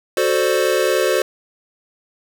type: chord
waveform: square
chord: D dominant seventh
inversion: first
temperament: equal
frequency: 370 / 440 / 523.3 / 587.3 Hz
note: F#4 / A4 / C5 / D5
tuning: 0 / 0 / 0 / 0 cents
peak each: -21 / -22 / -20 / -23 dBFS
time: 0.17-1.22 s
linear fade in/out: 2 ms
effects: none